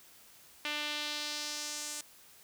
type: tone with band-pass filter sweep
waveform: sawtooth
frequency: 297.3 Hz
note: D4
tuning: 21 cents sharp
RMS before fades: -38 dBFS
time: 0.65-2.01 s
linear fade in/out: 0 ms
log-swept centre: 2800 to 7800 Hz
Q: 1.8
effects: white hiss -58 dBFS RMS until 2.43 s